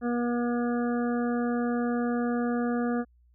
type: harmonic tone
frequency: 240 Hz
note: B3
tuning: 49 cents flat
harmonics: 1 / 2 / 3 / 5 / 6 / 7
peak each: -26 / -32 / -36 / -40 / -42 / -43 dBFS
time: 0.01-3.05 s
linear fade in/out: 50 ms
effects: added 60 Hz sine -58 dBFS peak until 3.34 s